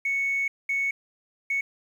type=tone bursts at uneven times; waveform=sine; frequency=2215 Hz; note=C#7; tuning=2 cents flat; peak=-22 dBFS; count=3; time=0.05-0.48 / 0.69-0.91 / 1.5-1.61 s; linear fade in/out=5 ms; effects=tanh soft clip ceiling -19 dBFS + 9-bit